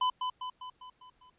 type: tone with echo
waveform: square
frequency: 1007 Hz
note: B5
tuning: 33 cents sharp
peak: -26 dBFS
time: 0.01-0.1 s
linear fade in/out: 5 ms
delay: 200 ms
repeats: 6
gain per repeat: -5 dB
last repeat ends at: 1.3 s
effects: pink hiss -71 dBFS RMS until 1.38 s + resampled to 8000 Hz